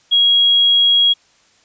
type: tone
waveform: sine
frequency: 3300 Hz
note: G#7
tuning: 12 cents flat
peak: -9 dBFS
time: 0.11-1.14 s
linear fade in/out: 20 ms
effects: white hiss -54 dBFS RMS until 1.64 s + resampled to 16000 Hz